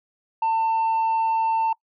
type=tone; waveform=sine; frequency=897 Hz; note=A5; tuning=33 cents sharp; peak=-16 dBFS; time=0.42-1.73 s; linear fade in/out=5 ms; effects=noise-tail reverb RT60 0.1 s tail -25 dB re dry + tanh soft clip ceiling -18 dBFS